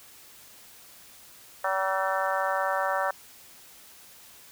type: harmonic tone with a mistuned harmonic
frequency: 191.1 Hz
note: G3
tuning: 44 cents flat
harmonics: 3 / 4 / 5 / 6 / 7 / 8 / 9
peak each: -30 / -31 / -32 / -33 / -33 / -34 / -35 dBFS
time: 1.64-3.11 s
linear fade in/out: 5 ms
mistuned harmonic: 9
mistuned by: +63 cents
effects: white hiss -51 dBFS RMS until 4.51 s